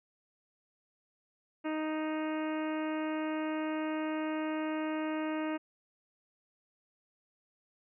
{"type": "harmonic tone", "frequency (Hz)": 311.1, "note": "D#4", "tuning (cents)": 0, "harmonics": [1, 2, 3, 4, 5, 6, 7, 8, 9], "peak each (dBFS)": [-33, -39, -43, -45, -47, -49, -50, -51, -52], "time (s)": [1.64, 5.58], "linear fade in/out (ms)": 20, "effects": []}